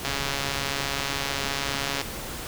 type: click train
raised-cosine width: 0.2 ms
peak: -10 dBFS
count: 274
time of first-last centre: 0.05-2.014 s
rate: 139 Hz
effects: pink hiss -35 dBFS RMS until 2.47 s